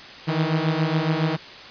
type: beating tone pair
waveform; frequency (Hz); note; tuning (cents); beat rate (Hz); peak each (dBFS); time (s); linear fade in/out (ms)
sawtooth; 155 / 162.2; D#3 / E3; -6 / -28; 7.2; -19 / -19; 0.27-1.37; 20
effects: white hiss -40 dBFS RMS until 1.7 s + resampled to 11025 Hz